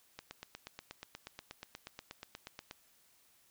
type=click train; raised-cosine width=0.2 ms; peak=-27 dBFS; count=22; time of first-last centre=0.19-2.711 s; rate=8.33 Hz; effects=white hiss -68 dBFS RMS until 3.5 s